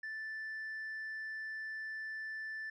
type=tone with tanh clipping; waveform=triangle; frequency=1760 Hz; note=A6; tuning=in tune; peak=-40 dBFS; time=0.03-2.7 s; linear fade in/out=5 ms; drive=6 dB; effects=none